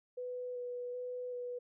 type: tone with vibrato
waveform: sine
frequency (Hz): 493.9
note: B4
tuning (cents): 0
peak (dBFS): -38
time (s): 0.17-1.59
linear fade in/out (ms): 10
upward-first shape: square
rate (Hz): 1.3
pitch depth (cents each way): 11
effects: none